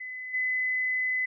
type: tone with level steps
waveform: sine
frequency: 2017 Hz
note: B6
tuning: 36 cents sharp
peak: -35 / -25 dBFS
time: 0-1.26 s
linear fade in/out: 10 ms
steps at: 0.33 s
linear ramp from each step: 20 ms
effects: none

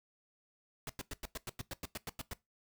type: noise bursts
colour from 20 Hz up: pink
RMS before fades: -41 dBFS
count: 13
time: 0.87-2.335 s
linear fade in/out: 2 ms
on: 25 ms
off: 95 ms
effects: noise-tail reverb RT60 0.2 s tail -20 dB re dry

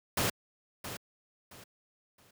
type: noise with echo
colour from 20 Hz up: pink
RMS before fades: -29 dBFS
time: 0.17-0.3 s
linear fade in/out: 5 ms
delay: 670 ms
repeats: 3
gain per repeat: -11 dB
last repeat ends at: 2.31 s
effects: high-pass 80 Hz 12 dB/octave

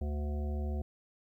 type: harmonic tone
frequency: 73.42 Hz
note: D2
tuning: in tune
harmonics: 1 / 3 / 5 / 7 / 9 / 10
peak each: -32 / -42 / -46 / -49 / -51 / -52 dBFS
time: 0.01-0.82 s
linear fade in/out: 5 ms
effects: 12-bit

